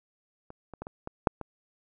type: clicks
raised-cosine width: 1 ms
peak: -30 / -28 / -23 / -25 / -22 / -6 / -22 dBFS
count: 7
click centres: 0.504 / 0.737 / 0.82 / 0.869 / 1.074 / 1.272 / 1.413 s
effects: none